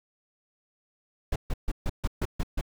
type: noise bursts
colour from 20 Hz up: brown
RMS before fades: -26 dBFS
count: 8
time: 1.32-2.612 s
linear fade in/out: 5 ms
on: 39 ms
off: 140 ms
effects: none